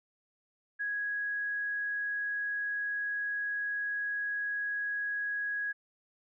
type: tone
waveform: sine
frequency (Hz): 1661.2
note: G#6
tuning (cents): 0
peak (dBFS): -31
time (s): 0.79-5.73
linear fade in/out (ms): 20
effects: none